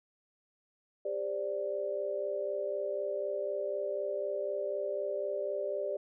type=chord; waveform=sine; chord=G suspended fourth; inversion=none; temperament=equal with one note detuned; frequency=399.3 / 523.3 / 587.3 Hz; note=G4 / C5 / D5; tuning=+32 / 0 / 0 cents; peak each=-37 / -39 / -34 dBFS; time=1.05-5.97 s; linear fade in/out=5 ms; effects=none